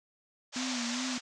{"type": "band-pass noise", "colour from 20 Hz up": "white", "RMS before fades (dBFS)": -37, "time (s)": [0.52, 1.21], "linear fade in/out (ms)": 50, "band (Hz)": [540, 7000], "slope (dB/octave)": 48}
{"type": "tone with vibrato", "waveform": "sine", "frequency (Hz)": 247, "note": "B3", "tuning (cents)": 0, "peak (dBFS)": -34, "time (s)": [0.56, 1.18], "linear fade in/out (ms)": 2, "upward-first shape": "sine", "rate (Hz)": 2.5, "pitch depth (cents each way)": 77}
{"effects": []}